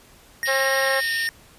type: tone with pitch glide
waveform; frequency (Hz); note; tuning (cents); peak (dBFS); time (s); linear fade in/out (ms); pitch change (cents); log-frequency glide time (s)
square; 1864.7 to 1827.4; A#6 to A#6; 0 to -35; -23; 0.43-1.29; 0; -35; 0.79-1.12
type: band-pass noise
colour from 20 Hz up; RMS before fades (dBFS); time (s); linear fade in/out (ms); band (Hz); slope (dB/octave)
white; -33; 0.45-1.28; 10; 2400 to 5100; 96
type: harmonic tone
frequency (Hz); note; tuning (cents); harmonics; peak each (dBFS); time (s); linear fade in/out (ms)
268.9; C4; +47; 2 / 3 / 4 / 5 / 6 / 7 / 8; -23 / -30 / -30 / -33 / -30 / -33 / -36; 0.47-1.01; 20
effects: pink hiss -51 dBFS RMS until 1.58 s + resampled to 32000 Hz